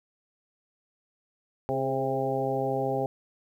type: harmonic tone with a mistuned harmonic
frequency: 133.1 Hz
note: C3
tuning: 30 cents sharp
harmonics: 1 / 2 / 3 / 4 / 5 / 6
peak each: -34 / -35 / -31 / -31 / -34 / -32 dBFS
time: 1.69-3.06 s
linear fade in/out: 0 ms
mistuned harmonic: 3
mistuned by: +33 cents
effects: 10-bit